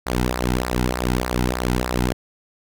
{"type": "tone with flanger", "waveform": "sawtooth", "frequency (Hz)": 61.9, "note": "B1", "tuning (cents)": 5, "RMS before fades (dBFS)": -22, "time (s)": [0.06, 2.13], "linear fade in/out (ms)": 10, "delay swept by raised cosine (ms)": [0.3, 1.8], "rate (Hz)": 3.3, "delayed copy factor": -0.75, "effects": []}